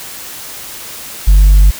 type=tone with tanh clipping; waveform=triangle; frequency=48.68 Hz; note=G1; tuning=11 cents flat; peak=-3 dBFS; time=1.27-1.71 s; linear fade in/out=10 ms; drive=7 dB; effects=white hiss -28 dBFS RMS until 1.79 s